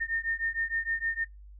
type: beating tone pair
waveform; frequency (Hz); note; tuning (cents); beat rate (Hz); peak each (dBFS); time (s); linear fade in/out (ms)
sine; 1820 / 1826.5; A#6 / A#6; -42 / -36; 6.5; -31; 0-1.25; 20
effects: noise-tail reverb RT60 0.2 s tail -25 dB re dry + added 50 Hz sine -46 dBFS peak until 1.59 s